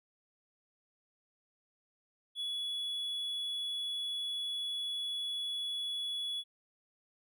triangle tone, 3392 Hz, G#7, 36 cents sharp, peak -33 dBFS, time 2.35-6.44 s, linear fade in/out 50 ms, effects none

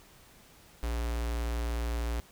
square tone with notch filter, 58.3 Hz, A#1, 1 cent sharp, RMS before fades -32 dBFS, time 0.83-2.2 s, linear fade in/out 0 ms, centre 140 Hz, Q 0.87, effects pink hiss -57 dBFS RMS until 2.31 s

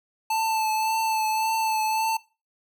square tone with vibrato, 880 Hz, A5, in tune, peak -23 dBFS, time 0.3-2.17 s, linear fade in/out 5 ms, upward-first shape triangle, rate 1.8 Hz, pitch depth 27 cents each way, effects noise-tail reverb RT60 0.3 s tail -20 dB re dry

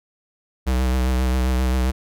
square tone with vibrato, 63.7 Hz, C2, 46 cents flat, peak -18 dBFS, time 0.66-1.92 s, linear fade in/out 20 ms, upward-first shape triangle, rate 7.5 Hz, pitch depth 44 cents each way, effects none

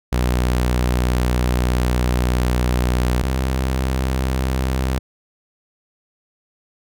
sawtooth tone pair in turn, 61.6 / 64.95 Hz, B1 / C2, -4 / -12 cents, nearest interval minor second, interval 92 cents, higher second, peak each -12 / -14 dBFS, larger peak first, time 0.12-3.23 / 3.23-4.99 s, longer first, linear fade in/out 10 ms, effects none

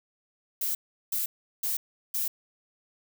violet noise bursts, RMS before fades -29 dBFS, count 4, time 0.61-2.28 s, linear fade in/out 5 ms, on 140 ms, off 370 ms, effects none

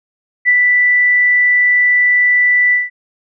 sine tone with ADSR envelope, 1975.5 Hz, B6, in tune, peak -6 dBFS, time 0.45-2.9 s, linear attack 34 ms, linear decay 50 ms, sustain -2 dB, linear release 170 ms, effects none

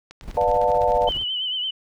click train, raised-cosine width 0.2 ms, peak -23 dBFS, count 11, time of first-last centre 0.11-1.122 s, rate 9.88 Hz
brown noise with tremolo, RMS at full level -32 dBFS, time 0.21-1.25 s, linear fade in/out 50 ms, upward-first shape square, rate 15 Hz, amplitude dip 65%
sine chord, B half-diminished seventh, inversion none, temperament just, 493.9 / 592.7 / 711.2 / 889 Hz, B4 / D5 / F5 / A5, 0 / +16 / +31 / +18 cents, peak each -22 dBFS, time 0.37-1.09 s, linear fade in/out 2 ms
sine tone with vibrato, 3020 Hz, F#7, 35 cents sharp, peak -23 dBFS, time 1.07-1.71 s, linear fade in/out 10 ms, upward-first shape triangle, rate 8.9 Hz, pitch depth 71 cents each way
effects none

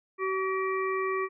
harmonic tone with a mistuned harmonic, 380.7 Hz, F#4, 49 cents sharp, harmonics 1 / 3 / 5 / 6, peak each -29 / -31 / -37 / -39 dBFS, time 0.18-1.29 s, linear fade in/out 50 ms, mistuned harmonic 6, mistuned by +43 cents, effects none

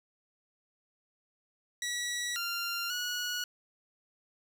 15% pulse tone with pitch steps, 1934 / 1390 / 1459 Hz, B6 / F6 / F#6, -37 / -9 / -25 cents, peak -26 dBFS, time 1.82-3.44 s, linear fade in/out 2 ms, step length 540 ms, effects none

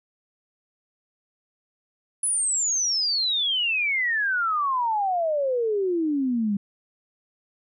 sine exponential sweep, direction down, 10290 to 196 Hz, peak -21 dBFS, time 2.23-6.57 s, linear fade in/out 5 ms, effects none

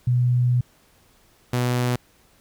sine / sawtooth tone pair in turn, 123.4 / 123.4 Hz, B2 / B2, -1 / -1 cents, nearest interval unison, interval 0 cents, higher neither, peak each -16 dBFS, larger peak neither, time 0.07-0.61 / 1.53-1.96 s, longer first, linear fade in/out 5 ms, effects pink hiss -58 dBFS RMS until 2.4 s

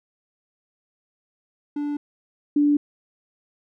triangle / sine tone pair in turn, 291.8 / 291.8 Hz, D4 / D4, -11 / -11 cents, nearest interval unison, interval 0 cents, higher neither, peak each -22 / -15 dBFS, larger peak second, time 1.76-1.97 / 2.56-2.77 s, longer neither, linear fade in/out 5 ms, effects none

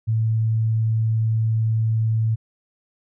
sine tone, 111.4 Hz, A2, 22 cents sharp, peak -17 dBFS, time 0.07-2.36 s, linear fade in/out 20 ms, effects none

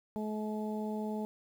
harmonic tone, 214 Hz, A3, 48 cents flat, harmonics 1 / 2 / 3 / 4, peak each -35 / -40 / -44 / -44 dBFS, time 0.16-1.25 s, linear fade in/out 0 ms, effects 10-bit

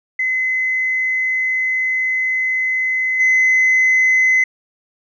sine tone with level steps, 2039 Hz, C7, 45 cents flat, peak -15 / -9 dBFS, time 0.19-4.44 s, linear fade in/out 5 ms, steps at 3.19 s, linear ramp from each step 20 ms, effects tanh soft clip ceiling -8 dBFS

